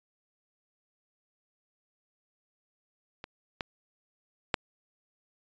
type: clicks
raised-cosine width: 0.3 ms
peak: -24 / -16 / -8 dBFS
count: 3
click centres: 3.241 / 3.608 / 4.542 s
effects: resampled to 16000 Hz